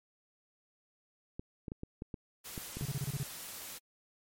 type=clicks; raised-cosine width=3 ms; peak=-27 dBFS; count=9; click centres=1.395 / 1.682 / 1.719 / 1.834 / 2.021 / 2.142 / 2.578 / 2.77 / 2.811 s
type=noise; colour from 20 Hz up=white; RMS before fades=-45 dBFS; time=2.44-3.79 s; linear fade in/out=20 ms
type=tone bursts; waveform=triangle; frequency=138.59 Hz; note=C#3; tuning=in tune; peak=-30 dBFS; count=7; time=2.82-3.232 s; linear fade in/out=2 ms; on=34 ms; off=29 ms
effects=MP3 64 kbps